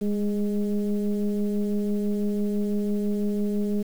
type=tone with frequency modulation; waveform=sine; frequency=205 Hz; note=G#3; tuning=22 cents flat; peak=-22 dBFS; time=0.01-3.83 s; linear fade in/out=10 ms; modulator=208 Hz; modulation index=0.89; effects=8-bit